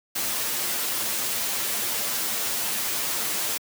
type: noise with comb filter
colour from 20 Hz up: white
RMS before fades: -27 dBFS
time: 0.15-3.58 s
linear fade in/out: 10 ms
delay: 8.8 ms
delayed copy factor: +0.6
effects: high-pass 150 Hz 12 dB/octave